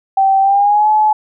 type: tone with pitch glide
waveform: sine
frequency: 776 to 856.1 Hz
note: G5 to A5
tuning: -18 to -48 cents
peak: -8 dBFS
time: 0.17-1.13 s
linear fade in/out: 5 ms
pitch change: +170 cents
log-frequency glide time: 0.41-0.89 s
effects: none